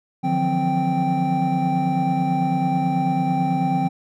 triangle tone cluster, 149.6 / 169.7 / 178.8 / 260 / 783 Hz, D3 / F3 / F3 / C4 / G5, +32 / -49 / +41 / -11 / -2 cents, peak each -24 / -26 / -22 / -22 / -20 dBFS, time 0.23-3.89 s, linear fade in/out 20 ms, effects tanh soft clip ceiling -7 dBFS

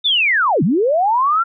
sine linear two-way sweep, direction down then up, 3646 to 137.8 to 1395 Hz, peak -12 dBFS, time 0.04-1.44 s, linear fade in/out 20 ms, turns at 0.63 s, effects none

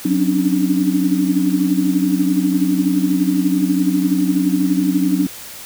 sine tone cluster, 184.5 / 270.3 / 287 / 299 Hz, F#3 / C#4 / D4 / D4, -5 / -44 / -40 / +31 cents, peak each -19 dBFS, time 0.05-5.27 s, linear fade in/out 5 ms, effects white hiss -34 dBFS RMS until 5.65 s

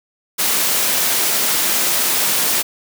white high-pass noise, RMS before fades -17 dBFS, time 0.38-2.63 s, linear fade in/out 20 ms, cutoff 170 Hz, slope 12 dB/octave, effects none

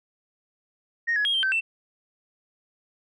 sine tone with pitch steps, 1860 / 1683 / 3263 / 3145 / 1545 / 2676 Hz, A#6 / G#6 / G#7 / G7 / G6 / E7, -4 / +23 / -31 / +5 / -26 / +25 cents, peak -20 dBFS, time 1.07-1.61 s, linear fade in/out 20 ms, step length 90 ms, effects tanh soft clip ceiling -17 dBFS

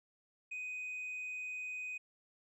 sine tone with tanh clipping, 2500 Hz, D#7, 8 cents sharp, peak -40 dBFS, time 0.51-1.98 s, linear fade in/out 10 ms, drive 1 dB, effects none

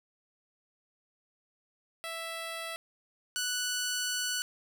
10% pulse tone pair in turn, 660 / 1481.6 Hz, E5 / F#6, +2 / +2 cents, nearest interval octave + major second, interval 1400 cents, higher second, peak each -28 / -22 dBFS, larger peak second, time 2.04-2.76 / 3.36-4.42 s, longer second, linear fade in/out 0 ms, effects none

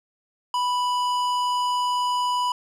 sine tone with tanh clipping, 987.8 Hz, B5, in tune, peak -23 dBFS, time 0.54-2.52 s, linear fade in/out 2 ms, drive 15 dB, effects none

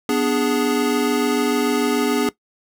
square chord, G# diminished, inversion first, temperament equal, 246.9 / 293.7 / 415.3 Hz, B3 / D4 / G#4, 0 / 0 / 0 cents, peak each -22 dBFS, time 0.09-2.29 s, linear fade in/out 2 ms, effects noise-tail reverb RT60 0.1 s tail -18 dB re dry

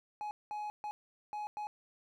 triangle tone bursts at uneven times, 840 Hz, G#5, 19 cents sharp, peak -35 dBFS, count 5, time 0.21-0.31 / 0.51-0.7 / 0.84-0.91 / 1.33-1.47 / 1.57-1.67 s, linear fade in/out 0 ms, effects none

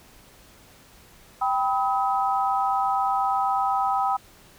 sine chord, G augmented, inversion none, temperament equal with one note detuned, 784 / 987.8 / 1274.3 Hz, G5 / B5 / D#6, 0 / 0 / +41 cents, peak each -23 / -27 / -26 dBFS, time 1.41-4.17 s, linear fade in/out 10 ms, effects pink hiss -52 dBFS RMS until 4.58 s

